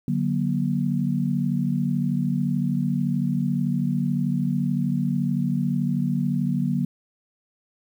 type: chord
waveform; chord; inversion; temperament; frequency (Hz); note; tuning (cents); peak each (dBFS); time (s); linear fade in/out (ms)
sine; D augmented; none; equal with one note detuned; 146.83 / 185 / 238.5; D3 / F#3 / A#3; 0 / 0 / +40; -25; 0.08-6.85; 2
effects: 9-bit